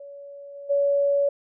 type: tone with level steps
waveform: sine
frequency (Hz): 565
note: C#5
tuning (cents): +33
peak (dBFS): -38 / -36 / -18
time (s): 0-1.29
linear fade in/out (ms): 5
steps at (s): 0.54 / 0.69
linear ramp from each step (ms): 20
effects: none